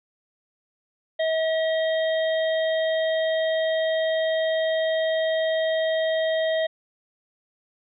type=harmonic tone with a mistuned harmonic; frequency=641 Hz; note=E5; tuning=49 cents flat; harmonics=1 / 3 / 5 / 6; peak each=-21 / -31 / -35 / -37 dBFS; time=1.19-6.67 s; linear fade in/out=10 ms; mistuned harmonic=6; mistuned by=-60 cents; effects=none

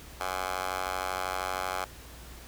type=tone with high-pass filter; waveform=10% pulse; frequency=92.8 Hz; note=F#2; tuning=6 cents sharp; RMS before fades=-33 dBFS; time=0.2-1.85 s; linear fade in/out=10 ms; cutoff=880 Hz; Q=7.3; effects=added 60 Hz sine -48 dBFS peak until 2.47 s + pink hiss -49 dBFS RMS until 2.47 s

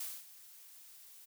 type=noise with ADSR envelope; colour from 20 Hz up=blue; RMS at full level=-40 dBFS; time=0-1.26 s; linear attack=4 ms; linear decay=230 ms; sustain=-16 dB; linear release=19 ms; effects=none

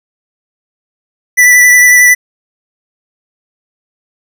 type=tone with vibrato; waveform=square; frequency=1974 Hz; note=B6; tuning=1 cent flat; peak=-3 dBFS; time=1.37-2.15 s; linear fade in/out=20 ms; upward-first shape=triangle; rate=11 Hz; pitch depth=21 cents each way; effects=none

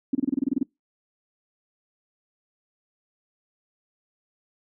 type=tone bursts; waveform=sine; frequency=271.1 Hz; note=C#4; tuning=38 cents flat; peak=-18 dBFS; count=11; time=0.13-0.631 s; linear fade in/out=5 ms; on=21 ms; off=27 ms; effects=noise-tail reverb RT60 0.2 s tail -26 dB re dry

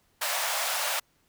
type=high-pass noise; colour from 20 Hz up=pink; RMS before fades=-29 dBFS; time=0.21-1 s; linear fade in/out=10 ms; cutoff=590 Hz; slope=48 dB/octave; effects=pink hiss -68 dBFS RMS until 1.28 s

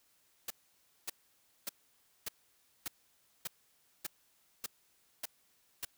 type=noise bursts; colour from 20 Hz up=white; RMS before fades=-38 dBFS; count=10; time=0.48-5.85 s; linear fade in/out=5 ms; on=24 ms; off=570 ms; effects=white hiss -71 dBFS RMS until 5.97 s

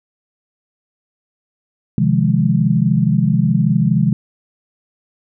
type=chord; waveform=sine; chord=F minor seventh; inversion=second; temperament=equal; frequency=130.81 / 155.56 / 174.61 / 207.7 Hz; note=C3 / Eb3 / F3 / Ab3; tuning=0 / 0 / 0 / 0 cents; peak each=-17 dBFS; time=1.98-4.13 s; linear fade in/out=2 ms; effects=none

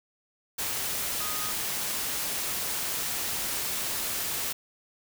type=tone in noise; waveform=sine; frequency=1244.5 Hz; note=D#6; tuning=in tune; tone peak=-38 dBFS; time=1.2-1.52 s; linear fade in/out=10 ms; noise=white; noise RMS=-31 dBFS; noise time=0.58-4.53 s; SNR=-10 dB; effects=none

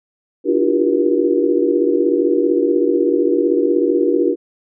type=tone cluster; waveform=sine; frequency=294.2 / 339 / 354.9 / 391.9 / 476.8 Hz; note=D4 / E4 / F4 / G4 / A#4; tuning=+3 / +49 / +28 / 0 / +39 cents; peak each=-19 dBFS; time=0.44-4.36 s; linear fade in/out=50 ms; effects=none

